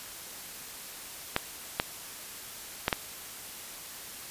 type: clicks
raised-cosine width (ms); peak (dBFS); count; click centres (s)
0.3; -8; 4; 1.364 / 1.799 / 2.881 / 2.928
effects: white hiss -43 dBFS RMS until 4.3 s + resampled to 32000 Hz